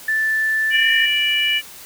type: tone with pitch glide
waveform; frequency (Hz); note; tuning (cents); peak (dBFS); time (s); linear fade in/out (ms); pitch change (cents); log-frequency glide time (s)
sine; 1760 to 1810.5; A6 to A6; 0 to +49; -16; 0.08-1.06; 5; +49; 0.68-0.88
type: harmonic tone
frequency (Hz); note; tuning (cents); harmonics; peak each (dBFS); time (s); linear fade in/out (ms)
586; D5; -4; 3 / 4 / 5; -24 / -20 / -18; 0.7-1.62; 50
effects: white hiss -39 dBFS RMS until 1.85 s